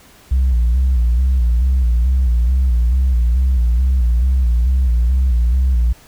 sine tone with vibrato, 61.74 Hz, B1, in tune, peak -9 dBFS, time 0.31-5.93 s, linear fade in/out 10 ms, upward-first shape square, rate 2.3 Hz, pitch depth 84 cents each way, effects tanh soft clip ceiling -9 dBFS + pink hiss -46 dBFS RMS until 6.07 s

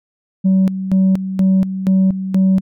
sine tone with tremolo, 189.9 Hz, F#3, 45 cents sharp, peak -7 dBFS, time 0.44-2.61 s, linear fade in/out 20 ms, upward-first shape square, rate 2.1 Hz, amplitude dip 75%, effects tanh soft clip ceiling -8 dBFS

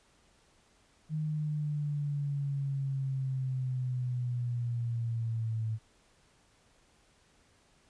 sine exponential sweep, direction down, 155.56 to 110 Hz, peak -30 dBFS, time 1.09-5.79 s, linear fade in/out 50 ms, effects pink hiss -66 dBFS RMS until 7.89 s + resampled to 22050 Hz

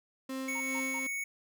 35% pulse tone with tremolo, 264.1 Hz, C4, 16 cents sharp, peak -33 dBFS, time 0.29-1.07 s, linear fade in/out 5 ms, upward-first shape sine, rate 2.5 Hz, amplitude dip 45%
square tone, 2222 Hz, C#7, 4 cents sharp, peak -34 dBFS, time 0.48-1.24 s, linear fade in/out 5 ms
triangle tone bursts, 937 Hz, A#5, 9 cents sharp, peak -38 dBFS, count 3, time 0.55-0.995 s, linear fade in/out 5 ms, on 55 ms, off 140 ms
effects none

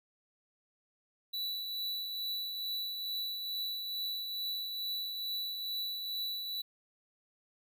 square tone with tremolo, 3951 Hz, B7, in tune, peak -34 dBFS, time 1.33-6.62 s, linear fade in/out 10 ms, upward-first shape triangle, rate 2.3 Hz, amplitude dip 40%, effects none

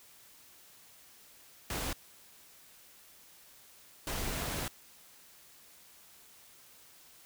pink noise bursts at uneven times, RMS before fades -36 dBFS, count 2, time 1.7-1.93 / 4.07-4.68 s, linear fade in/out 2 ms, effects white hiss -58 dBFS RMS until 7.25 s

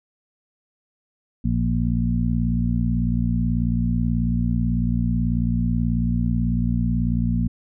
harmonic tone with a mistuned harmonic, 58.27 Hz, A#1, in tune, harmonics 1 / 2 / 3 / 4, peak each -24 / -24 / -24 / -24 dBFS, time 1.44-7.48 s, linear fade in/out 10 ms, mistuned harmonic 1, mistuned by -69 cents, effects none

